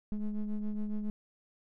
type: ring-modulated tone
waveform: triangle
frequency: 106.6 Hz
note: G#2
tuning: 46 cents sharp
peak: -26 dBFS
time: 0.12-1.1 s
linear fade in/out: 0 ms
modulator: 103 Hz
effects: none